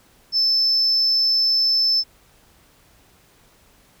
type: tone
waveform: sine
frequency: 5274 Hz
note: E8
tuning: in tune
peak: -14 dBFS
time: 0.32-2.04 s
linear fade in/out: 50 ms
effects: tanh soft clip ceiling -12 dBFS + pink hiss -55 dBFS RMS until 4 s